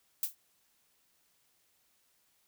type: noise with exponential decay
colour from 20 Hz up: violet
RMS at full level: -27 dBFS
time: 0.23-0.35 s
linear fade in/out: 2 ms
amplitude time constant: 26 ms
effects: white hiss -72 dBFS RMS until 2.47 s